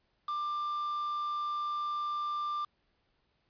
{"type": "tone with quantisation", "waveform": "triangle", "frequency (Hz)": 1187, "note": "D6", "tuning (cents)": 18, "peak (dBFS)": -30, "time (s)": [0.28, 2.65], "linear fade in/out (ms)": 5, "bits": 7, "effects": ["pink hiss -75 dBFS RMS until 3.49 s", "resampled to 11025 Hz"]}